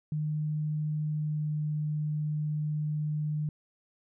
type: tone with pitch glide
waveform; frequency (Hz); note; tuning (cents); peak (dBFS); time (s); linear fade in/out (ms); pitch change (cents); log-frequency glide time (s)
sine; 152.3 to 151.34; D#3 to D#3; -37 to -48; -28; 0.12-3.49; 2; -11; 1.07-1.57
effects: none